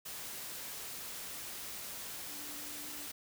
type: tone in noise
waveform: sine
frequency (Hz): 293.7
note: D4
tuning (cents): 0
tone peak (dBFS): -54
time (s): 2.3-3.07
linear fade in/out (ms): 10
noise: white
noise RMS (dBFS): -44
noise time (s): 0.05-3.12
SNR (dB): -13
effects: none